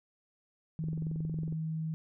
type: tone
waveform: sine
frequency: 159.2 Hz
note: D#3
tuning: 40 cents sharp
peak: -32 dBFS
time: 0.79-1.94 s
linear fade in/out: 0 ms
type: click train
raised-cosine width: 3 ms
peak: -30 dBFS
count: 16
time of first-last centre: 0.84-1.525 s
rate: 21.9 Hz
effects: none